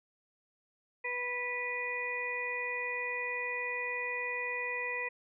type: harmonic tone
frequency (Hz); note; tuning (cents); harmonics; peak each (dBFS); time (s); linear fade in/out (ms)
491.5; B4; -8; 1 / 2 / 4 / 5; -41 / -42 / -36 / -38; 1.04-5.09; 10
effects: none